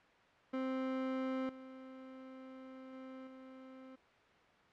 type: tone with level steps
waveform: 30% pulse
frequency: 261.6 Hz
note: C4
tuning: in tune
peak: -33 / -47 / -45 / -49 dBFS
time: 0.53-3.96 s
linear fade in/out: 10 ms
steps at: 1.49 / 2.93 / 3.27 s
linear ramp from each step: 2 ms
effects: white hiss -64 dBFS RMS until 4.72 s + low-pass 2000 Hz 12 dB/octave